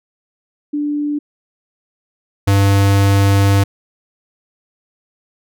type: tone pair in turn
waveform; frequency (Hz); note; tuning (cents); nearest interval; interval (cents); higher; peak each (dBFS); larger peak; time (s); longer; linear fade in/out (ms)
sine / square; 293.7 / 99.12; D4 / G2; 0 / +20; octave + perfect fifth; 1880; first; -16 / -10; second; 0.73-1.19 / 2.47-3.64; second; 10
effects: none